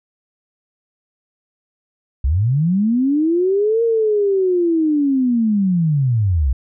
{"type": "linear two-way sweep", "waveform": "sine", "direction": "up then down", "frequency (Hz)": [59, 466.2, 59], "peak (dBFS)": -13, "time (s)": [2.24, 6.53], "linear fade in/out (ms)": 5, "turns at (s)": 3.83, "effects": []}